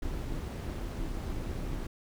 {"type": "noise with amplitude modulation", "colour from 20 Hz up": "brown", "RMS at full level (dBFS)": -33, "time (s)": [0.02, 1.87], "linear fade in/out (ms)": 5, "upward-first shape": "sine", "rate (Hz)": 298, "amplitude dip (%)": 55, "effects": []}